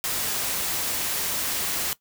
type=noise; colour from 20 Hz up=white; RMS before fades=-27 dBFS; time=0.04-1.93 s; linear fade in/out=0 ms; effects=noise-tail reverb RT60 0.1 s tail -18 dB re dry